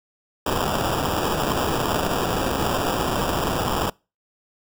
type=noise with sample-and-hold; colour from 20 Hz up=white; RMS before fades=-23 dBFS; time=0.46-3.9 s; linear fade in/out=5 ms; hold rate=2100 Hz; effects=noise-tail reverb RT60 0.3 s tail -26 dB re dry